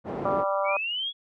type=band-pass noise; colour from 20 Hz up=pink; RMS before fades=-32 dBFS; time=0.04-0.45 s; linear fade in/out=50 ms; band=200 to 650 Hz; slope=12 dB/octave
type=harmonic tone; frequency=196 Hz; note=G3; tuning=in tune; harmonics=3 / 4 / 5 / 6 / 7; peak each=-26 / -32 / -31 / -30 / -37 dBFS; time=0.25-0.77 s; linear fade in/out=2 ms
type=linear sweep; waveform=sine; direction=up; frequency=2194 to 3393 Hz; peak=-27 dBFS; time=0.64-1.13 s; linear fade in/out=50 ms
effects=none